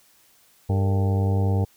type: harmonic tone with a mistuned harmonic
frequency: 98 Hz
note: G2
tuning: in tune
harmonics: 1 / 2 / 3 / 4 / 5 / 6 / 7 / 8 / 9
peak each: -19 / -29 / -34 / -36 / -32 / -40 / -40 / -36 / -43 dBFS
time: 0.69-1.65 s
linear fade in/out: 10 ms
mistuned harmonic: 5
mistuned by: -100 cents
effects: white hiss -58 dBFS RMS until 1.76 s